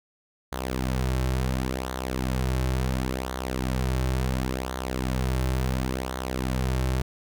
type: tone with flanger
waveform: sawtooth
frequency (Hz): 64.3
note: C2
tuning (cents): -30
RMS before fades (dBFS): -27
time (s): 0.52-7.02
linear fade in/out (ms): 5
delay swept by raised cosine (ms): 0.38 to 4.18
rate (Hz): 0.71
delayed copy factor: -0.65
effects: none